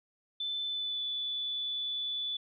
sine tone with pitch glide, 3520 to 3470 Hz, A7 to A7, 0 to -25 cents, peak -32 dBFS, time 0.4-2.37 s, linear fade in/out 5 ms, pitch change -25 cents, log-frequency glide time 0.66-1.03 s, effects none

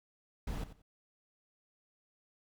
brown noise with echo, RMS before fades -38 dBFS, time 0.47-0.64 s, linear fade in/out 5 ms, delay 90 ms, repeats 2, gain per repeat -13 dB, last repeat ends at 0.82 s, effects none

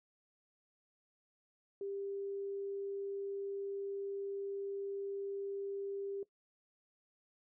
sine tone, 396.7 Hz, G4, 21 cents sharp, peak -38 dBFS, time 1.81-6.23 s, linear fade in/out 2 ms, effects noise-tail reverb RT60 0.1 s tail -18 dB re dry

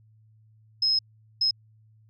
sine tone bursts at uneven times, 5140 Hz, E8, 45 cents flat, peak -20 dBFS, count 2, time 0.82-0.99 / 1.41-1.51 s, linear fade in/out 5 ms, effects added 109 Hz sine -55 dBFS peak until 2.09 s

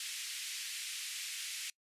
pink band-pass noise, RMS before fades -42 dBFS, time 0-1.7 s, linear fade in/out 2 ms, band 2200 to 11000 Hz, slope 24 dB/octave, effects noise-tail reverb RT60 0.1 s tail -24 dB re dry + resampled to 32000 Hz

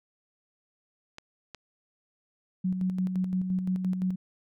clicks, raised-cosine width 0.2 ms, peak -24 dBFS, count 2, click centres 1.184 / 1.547 s
sine tone with tremolo, 185 Hz, F#3, in tune, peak -24 dBFS, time 2.64-4.16 s, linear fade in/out 10 ms, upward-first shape square, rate 5.8 Hz, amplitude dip 45%
effects none

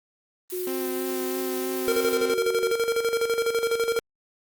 blue noise, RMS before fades -36 dBFS, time 0.5-2.16 s, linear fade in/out 0 ms
sine tone with pitch glide, 363.7 to 373.1 Hz, F#4 to F#4, -30 to +14 cents, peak -28 dBFS, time 0.52-2.72 s, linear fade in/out 10 ms, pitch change +44 cents, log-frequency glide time 0.73-2.06 s
sawtooth tone with vibrato, 260.8 Hz, C4, 5 cents flat, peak -27 dBFS, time 0.67-2.34 s, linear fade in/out 2 ms, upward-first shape sine, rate 3.1 Hz, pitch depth 14 cents each way
square tone with tremolo, 461.9 Hz, A#4, 16 cents flat, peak -21 dBFS, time 1.88-3.99 s, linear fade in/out 0 ms, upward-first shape square, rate 12 Hz, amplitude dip 60%
effects Opus 32 kbps

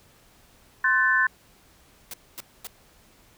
sine chord, F# diminished, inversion second, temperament equal with one note detuned, 1046.5 / 1511.9 / 1760 Hz, C6 / F#6 / A6, 0 / +37 / 0 cents, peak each -26 / -22 / -21 dBFS, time 0.84-1.27 s, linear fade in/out 5 ms
white noise bursts, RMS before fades -36 dBFS, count 3, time 2.11-2.671 s, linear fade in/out 2 ms, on 27 ms, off 240 ms
effects pink hiss -57 dBFS RMS until 3.37 s

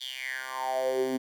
10% pulse tone with high-pass filter sweep, 130.81 Hz, C3, in tune, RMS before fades -31 dBFS, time 0-1.18 s, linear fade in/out 20 ms, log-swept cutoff 3700 to 260 Hz, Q 6.9, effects none

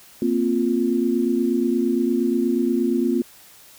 sine chord, Bb suspended second, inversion none, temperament equal, 233.1 / 261.6 / 349.2 Hz, Bb3 / C4 / F4, 0 / 0 / 0 cents, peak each -22 dBFS, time 0.22-3.22 s, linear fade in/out 2 ms, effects white hiss -48 dBFS RMS until 3.78 s

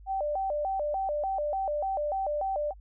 sine tone with vibrato, 677 Hz, E5, 46 cents sharp, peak -27 dBFS, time 0.06-2.74 s, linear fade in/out 50 ms, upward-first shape square, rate 3.4 Hz, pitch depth 230 cents each way, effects added 50 Hz sine -47 dBFS peak until 2.8 s

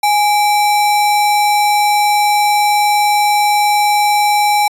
sine tone with sample-and-hold, 830.6 Hz, G#5, in tune, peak -9 dBFS, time 0.03-4.68 s, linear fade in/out 5 ms, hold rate 3150 Hz, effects resampled to 32000 Hz

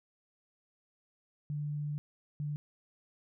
sine tone bursts at uneven times, 147.6 Hz, D3, 9 cents sharp, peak -33 dBFS, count 2, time 1.5-1.98 / 2.4-2.56 s, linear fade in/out 0 ms, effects none

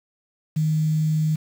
sine tone with quantisation, 155.56 Hz, D#3, in tune, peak -18 dBFS, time 0.56-1.36 s, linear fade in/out 10 ms, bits 7, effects none

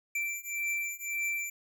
square beating tone pair, 2342 / 2343.8 Hz, D7 / D7, -5 / -4 cents, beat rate 1.8 Hz, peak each -36 / -35 dBFS, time 0.15-1.5 s, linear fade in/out 5 ms, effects none

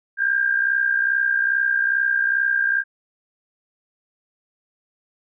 sine tone with amplitude modulation, 1600 Hz, G6, 35 cents sharp, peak -14 dBFS, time 0.17-2.84 s, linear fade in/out 50 ms, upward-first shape sine, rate 62.4 Hz, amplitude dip 65%, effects none

